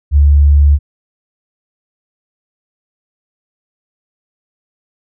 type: tone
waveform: sine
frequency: 72.1 Hz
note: D2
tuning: 31 cents flat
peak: -4 dBFS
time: 0.11-0.79 s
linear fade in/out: 50 ms
effects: none